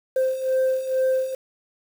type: beating tone pair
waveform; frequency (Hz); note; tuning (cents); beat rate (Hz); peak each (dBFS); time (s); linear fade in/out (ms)
sine; 520 / 522.2; C5 / C5; -11 / -3; 2.2; -23 / -19; 0.16-1.35; 5
effects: tanh soft clip ceiling -16 dBFS + 7-bit